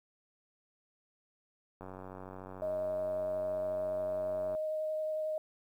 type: click train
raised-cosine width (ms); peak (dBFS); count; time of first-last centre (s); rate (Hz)
1; -32; 258; 1.81-4.55; 93.8
type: tone with vibrato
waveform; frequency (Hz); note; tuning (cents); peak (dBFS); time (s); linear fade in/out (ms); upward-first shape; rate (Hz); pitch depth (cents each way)
sine; 622; D#5; -1; -32; 2.62-5.38; 2; sine; 11; 9
effects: 11-bit